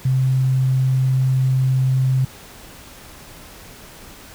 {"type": "tone", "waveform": "sine", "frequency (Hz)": 130.81, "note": "C3", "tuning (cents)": 0, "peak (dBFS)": -14, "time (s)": [0.05, 2.25], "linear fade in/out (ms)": 5, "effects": ["pink hiss -41 dBFS RMS until 4.34 s"]}